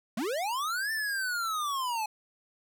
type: linear two-way sweep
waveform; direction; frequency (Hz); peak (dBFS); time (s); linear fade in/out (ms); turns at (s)
square; up then down; 194.3 to 1794 to 837; -30; 0.17-2.06; 5; 0.92
effects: none